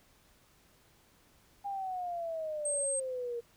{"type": "exponential sweep", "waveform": "sine", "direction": "down", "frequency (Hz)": [811, 466.2], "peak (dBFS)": -34, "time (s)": [1.64, 3.41], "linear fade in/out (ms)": 20}
{"type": "tone", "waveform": "sine", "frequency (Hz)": 8372, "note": "C9", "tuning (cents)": 0, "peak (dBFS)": -31, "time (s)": [2.65, 3], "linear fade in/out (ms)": 5}
{"effects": ["pink hiss -65 dBFS RMS until 3.56 s"]}